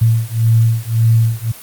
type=beating tone pair; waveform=sine; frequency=112.9 / 114.7 Hz; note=A2 / A#2; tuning=+45 / -28 cents; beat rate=1.8 Hz; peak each=-13 dBFS; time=0.01-1.52 s; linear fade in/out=10 ms; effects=white hiss -35 dBFS RMS until 1.62 s + Opus 32 kbps